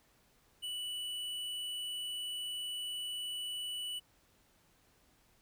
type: tone with tanh clipping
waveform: triangle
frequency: 2961 Hz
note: F#7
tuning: 1 cent sharp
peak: -39 dBFS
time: 0.62-4 s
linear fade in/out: 20 ms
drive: 15 dB
effects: pink hiss -69 dBFS RMS until 5.41 s